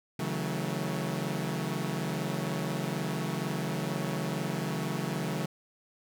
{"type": "chord", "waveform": "sawtooth", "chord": "F# minor seventh", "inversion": "second", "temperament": "equal with one note detuned", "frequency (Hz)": [138.59, 160.86, 185, 220], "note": ["C#3", "E3", "F#3", "A3"], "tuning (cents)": [0, -42, 0, 0], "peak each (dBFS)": [-32, -31, -32, -34], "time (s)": [0.19, 5.46], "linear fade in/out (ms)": 5, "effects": []}